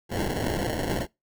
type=noise with sample-and-hold; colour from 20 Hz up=violet; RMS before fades=-28 dBFS; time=0.09-1.07 s; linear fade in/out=50 ms; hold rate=1225 Hz; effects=noise-tail reverb RT60 0.2 s tail -23 dB re dry